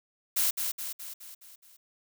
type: noise with echo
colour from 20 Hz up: blue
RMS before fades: -26 dBFS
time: 0.36-0.51 s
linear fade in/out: 10 ms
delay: 210 ms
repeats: 6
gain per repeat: -5 dB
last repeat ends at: 1.77 s
effects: none